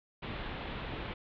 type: low-pass noise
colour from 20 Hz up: pink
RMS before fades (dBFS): -40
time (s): 0.22-1.14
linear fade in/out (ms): 10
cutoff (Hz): 3700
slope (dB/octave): 48
effects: none